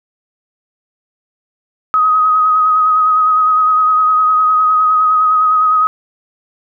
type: tone with vibrato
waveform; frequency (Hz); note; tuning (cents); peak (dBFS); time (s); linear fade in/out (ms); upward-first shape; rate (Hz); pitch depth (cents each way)
sine; 1260; D#6; +21; -8; 1.94-5.87; 0; sine; 9.8; 23
effects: none